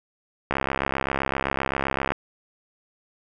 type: click train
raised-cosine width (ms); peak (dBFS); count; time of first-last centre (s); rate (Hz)
0.5; -8; 110; 0.51-2.12; 67.7
effects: none